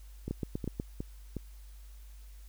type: two click trains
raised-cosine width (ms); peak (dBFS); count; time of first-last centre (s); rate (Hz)
3; -20 / -23; 5 / 4; 0.31-0.799 / 0.28-1.367; 8.18 / 2.76
effects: added 50 Hz sine -47 dBFS peak until 2.48 s + white hiss -63 dBFS RMS until 2.48 s